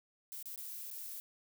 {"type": "noise with dropouts", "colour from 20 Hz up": "violet", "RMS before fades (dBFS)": -45, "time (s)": [0.32, 1.2], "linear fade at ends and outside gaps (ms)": 0, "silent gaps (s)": [[0.427, 0.457], [0.559, 0.577], [0.904, 0.911]], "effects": []}